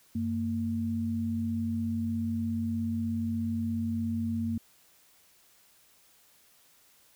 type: tone pair together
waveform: sine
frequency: 95 / 229.2 Hz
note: F#2 / A#3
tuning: +46 / -29 cents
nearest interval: octave + minor third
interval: 1525 cents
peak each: -34 / -29 dBFS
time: 0.15-4.58 s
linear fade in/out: 5 ms
effects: white hiss -62 dBFS RMS until 7.15 s